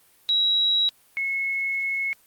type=tone pair in turn; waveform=sine; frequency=3871 / 2184 Hz; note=B7 / C#7; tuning=-35 / -26 cents; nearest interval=minor seventh; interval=991 cents; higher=first; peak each=-18 / -23 dBFS; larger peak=first; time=0.29-0.89 / 1.17-2.13 s; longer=second; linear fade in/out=0 ms; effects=white hiss -58 dBFS RMS until 2.26 s + Opus 32 kbps